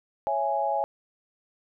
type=chord; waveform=sine; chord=C# minor; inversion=none; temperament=just; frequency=554.4 / 665.2 / 831.5 Hz; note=C#5 / E5 / G#5; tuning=0 / +16 / +2 cents; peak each=-30 / -29 / -26 dBFS; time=0.27-0.84 s; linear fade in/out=0 ms; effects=none